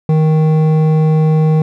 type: tone with hard clipping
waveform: sine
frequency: 156.5 Hz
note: D#3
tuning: 10 cents sharp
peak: -10 dBFS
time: 0.09-1.62 s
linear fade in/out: 2 ms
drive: 10 dB
effects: none